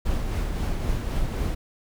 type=noise with tremolo; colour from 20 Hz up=brown; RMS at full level=-24 dBFS; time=0.05-1.55 s; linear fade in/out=10 ms; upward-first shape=triangle; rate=3.8 Hz; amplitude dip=40%; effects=none